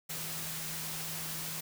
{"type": "tone in noise", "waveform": "sine", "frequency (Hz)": 160.2, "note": "E3", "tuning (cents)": -49, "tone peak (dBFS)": -46, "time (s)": [0.09, 1.61], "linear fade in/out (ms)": 10, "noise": "white", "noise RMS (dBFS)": -39, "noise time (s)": [0.09, 1.61], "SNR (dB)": -10, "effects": []}